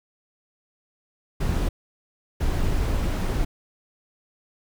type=noise bursts at uneven times; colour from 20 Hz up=brown; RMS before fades=-23 dBFS; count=2; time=1.4-1.69 / 2.4-3.45 s; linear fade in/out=10 ms; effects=none